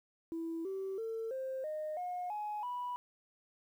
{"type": "tone with pitch steps", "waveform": "sine", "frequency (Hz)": [329.6, 385.2, 450.2, 526.2, 615.1, 718.9, 840.2, 982], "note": ["E4", "G4", "A4", "C5", "D#5", "F5", "G#5", "B5"], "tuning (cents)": [0, -30, 40, 10, -20, 50, 20, -10], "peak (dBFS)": -35, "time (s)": [0.32, 2.96], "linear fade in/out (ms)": 0, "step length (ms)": 330, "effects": ["tanh soft clip ceiling -33 dBFS", "11-bit"]}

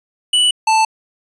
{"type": "tone pair in turn", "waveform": "square", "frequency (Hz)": [2960, 881.7], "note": ["F#7", "A5"], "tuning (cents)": [0, 3], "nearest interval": "octave + major sixth", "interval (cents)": 2097, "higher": "first", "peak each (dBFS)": -11, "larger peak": "neither", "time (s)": [[0.33, 0.51], [0.67, 0.85]], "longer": "neither", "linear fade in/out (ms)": 5, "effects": ["resampled to 22050 Hz"]}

